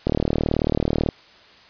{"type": "click train", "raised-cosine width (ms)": 2, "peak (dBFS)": -6, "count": 40, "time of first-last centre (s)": [0.07, 1.088], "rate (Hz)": 38.3, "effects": ["white hiss -49 dBFS RMS until 1.69 s", "resampled to 11025 Hz"]}